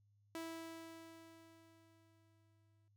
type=tone with exponential decay; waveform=sawtooth; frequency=328 Hz; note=E4; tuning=9 cents flat; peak=-39 dBFS; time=0.35-2.88 s; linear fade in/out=1 ms; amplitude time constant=550 ms; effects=noise-tail reverb RT60 0.1 s tail -23 dB re dry + added 102 Hz sine -70 dBFS peak until 2.96 s

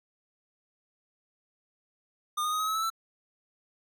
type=tone with pitch steps; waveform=square; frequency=1215 / 1233.4 / 1252 / 1271 / 1290.2 / 1309.7 / 1329.6 Hz; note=D#6 / D#6 / D#6 / D#6 / E6 / E6 / E6; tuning=-42 / -16 / +10 / +36 / -38 / -12 / +15 cents; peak=-28 dBFS; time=2.37-2.902 s; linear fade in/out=10 ms; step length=76 ms; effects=none

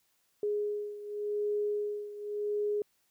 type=beating tone pair; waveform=sine; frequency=415.3 / 416.18 Hz; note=G#4 / G#4; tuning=0 / +4 cents; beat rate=0.88 Hz; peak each=-32 / -36 dBFS; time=0.43-2.82 s; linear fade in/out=2 ms; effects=white hiss -73 dBFS RMS until 3.1 s

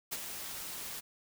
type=noise with ADSR envelope; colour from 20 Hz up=white; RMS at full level=-35 dBFS; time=0.11-1.01 s; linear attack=18 ms; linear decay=37 ms; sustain=-7 dB; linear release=22 ms; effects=none

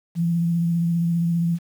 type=tone with vibrato; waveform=sine; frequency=169.3 Hz; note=E3; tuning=46 cents sharp; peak=-18 dBFS; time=0.15-1.59 s; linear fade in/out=50 ms; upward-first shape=sine; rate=15 Hz; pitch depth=23 cents each way; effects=8-bit

